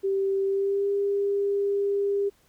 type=tone with pitch glide; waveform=sine; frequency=390 to 401 Hz; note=G4 to G4; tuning=-9 to +39 cents; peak=-22 dBFS; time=0.03-2.3 s; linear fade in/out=20 ms; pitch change=+48 cents; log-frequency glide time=0.45-0.89 s; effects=pink hiss -63 dBFS RMS until 2.48 s